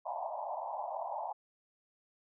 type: band-pass noise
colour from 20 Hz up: pink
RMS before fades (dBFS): -39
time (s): 0.05-1.33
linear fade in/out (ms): 10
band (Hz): 600 to 1000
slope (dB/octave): 96
effects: none